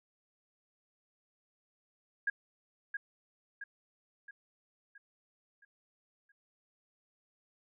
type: tone with echo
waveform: sine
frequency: 1634 Hz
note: G#6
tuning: 29 cents flat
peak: -28 dBFS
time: 2.27-2.3 s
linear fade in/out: 5 ms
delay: 670 ms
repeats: 6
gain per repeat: -6 dB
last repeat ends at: 6.32 s
effects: none